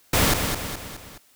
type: noise with echo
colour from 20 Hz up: pink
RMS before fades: -19 dBFS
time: 0.13-0.34 s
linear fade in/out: 5 ms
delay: 210 ms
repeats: 4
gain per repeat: -6 dB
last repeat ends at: 1.18 s
effects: white hiss -58 dBFS RMS until 1.35 s